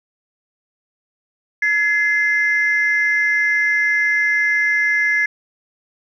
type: tone pair together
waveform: sine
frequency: 1698 / 2072 Hz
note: G#6 / C7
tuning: +38 / -17 cents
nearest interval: minor third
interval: 345 cents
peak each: -16 dBFS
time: 1.62-5.26 s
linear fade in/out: 5 ms
effects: tanh soft clip ceiling -8 dBFS